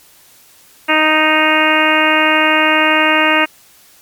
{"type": "harmonic tone", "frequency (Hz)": 310.8, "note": "D#4", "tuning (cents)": -2, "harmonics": [1, 2, 3, 4, 5, 6, 7, 8, 9], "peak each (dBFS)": [-18, -18, -18, -18, -18, -18, -18, -18, -18], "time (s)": [0.88, 3.46], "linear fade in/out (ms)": 20, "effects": ["white hiss -46 dBFS RMS until 4.01 s", "MP3 96 kbps"]}